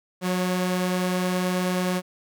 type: tone pair together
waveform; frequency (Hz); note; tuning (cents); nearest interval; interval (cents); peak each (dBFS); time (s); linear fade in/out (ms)
sawtooth; 181.62 / 554.4; F#3 / C#5; -32 / 0; octave + perfect fifth; 1932; -19 / -28; 0.21-2.02; 50
effects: none